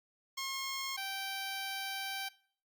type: tone pair in turn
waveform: 10% pulse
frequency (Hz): 1076 / 779.6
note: C6 / G5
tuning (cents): +48 / -10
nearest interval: tritone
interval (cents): 558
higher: first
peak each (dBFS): -28 / -29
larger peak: first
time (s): 0.37-0.97 / 0.97-2.29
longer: second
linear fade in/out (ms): 10
effects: noise-tail reverb RT60 0.5 s tail -21 dB re dry + Opus 48 kbps

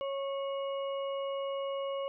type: harmonic tone with a mistuned harmonic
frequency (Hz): 550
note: C#5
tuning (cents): -14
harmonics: 1 / 2 / 4 / 5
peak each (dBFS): -33 / -41 / -53 / -47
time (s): 0.01-2.08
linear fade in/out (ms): 0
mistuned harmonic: 5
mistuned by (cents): +86
effects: none

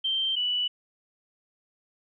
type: tone pair in turn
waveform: sine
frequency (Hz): 3136 / 2960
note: G7 / F#7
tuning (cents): 0 / 0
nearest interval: minor second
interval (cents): 100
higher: first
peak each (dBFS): -24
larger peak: neither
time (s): 0.04-0.36 / 0.36-0.68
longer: neither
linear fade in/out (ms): 10
effects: none

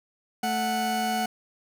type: tone pair together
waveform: 40% pulse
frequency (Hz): 220 / 737.9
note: A3 / F#5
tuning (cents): 0 / -5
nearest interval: octave + major sixth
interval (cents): 2095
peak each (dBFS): -29 / -25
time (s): 0.43-1.26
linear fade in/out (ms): 5
effects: none

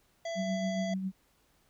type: harmonic tone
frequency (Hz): 668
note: E5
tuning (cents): +23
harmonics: 1 / 3 / 5 / 7 / 9 / 10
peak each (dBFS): -34 / -44 / -48 / -51 / -53 / -54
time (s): 0.25-0.94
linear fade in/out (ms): 5
type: tone with tremolo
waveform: sine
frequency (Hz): 189.7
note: F#3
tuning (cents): +43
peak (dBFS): -29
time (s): 0.35-1.12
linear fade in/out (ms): 50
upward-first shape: sine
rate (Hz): 7.2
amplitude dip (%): 45
effects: pink hiss -69 dBFS RMS until 1.69 s

